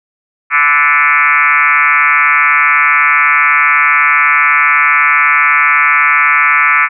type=tone with frequency modulation; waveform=sine; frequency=1760 Hz; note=A6; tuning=in tune; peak=-6 dBFS; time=0.5-6.89 s; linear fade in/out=50 ms; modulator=148 Hz; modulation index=4.2; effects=none